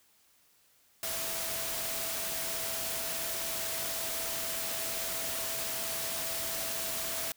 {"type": "tone in noise", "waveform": "sine", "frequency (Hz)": 659.3, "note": "E5", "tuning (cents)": 0, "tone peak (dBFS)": -44, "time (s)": [1.03, 7.32], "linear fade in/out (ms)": 2, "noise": "white", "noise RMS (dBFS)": -35, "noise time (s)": [1.03, 7.32], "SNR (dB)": -12, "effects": ["white hiss -66 dBFS RMS until 7.36 s"]}